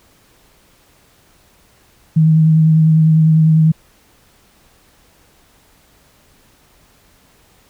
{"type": "tone with vibrato", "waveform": "sine", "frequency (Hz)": 158.5, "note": "D#3", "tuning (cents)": 32, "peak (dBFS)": -7, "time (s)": [2.16, 3.72], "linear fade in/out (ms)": 10, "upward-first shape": "sine", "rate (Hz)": 10, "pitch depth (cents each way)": 19, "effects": ["pink hiss -52 dBFS RMS until 7.69 s"]}